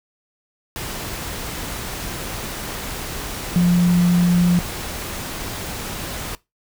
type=tone in noise; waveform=sine; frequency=175.8 Hz; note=F3; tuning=12 cents sharp; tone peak=-12 dBFS; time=3.56-4.59 s; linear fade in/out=0 ms; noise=pink; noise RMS=-29 dBFS; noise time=0.76-6.35 s; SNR=+14 dB; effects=noise-tail reverb RT60 0.2 s tail -20 dB re dry